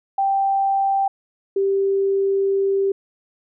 sine tone pair in turn, 784 / 392 Hz, G5 / G4, 0 / 0 cents, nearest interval octave, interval 1200 cents, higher first, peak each -16 dBFS, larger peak neither, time 0.18-1.08 / 1.56-2.92 s, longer second, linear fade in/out 5 ms, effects none

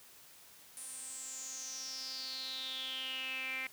sawtooth tone with band-pass filter sweep, 261.6 Hz, C4, in tune, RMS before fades -42 dBFS, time 0.77-3.67 s, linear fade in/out 2 ms, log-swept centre 9700 to 2200 Hz, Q 9, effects white hiss -58 dBFS RMS until 3.72 s + high-pass 60 Hz 12 dB/octave

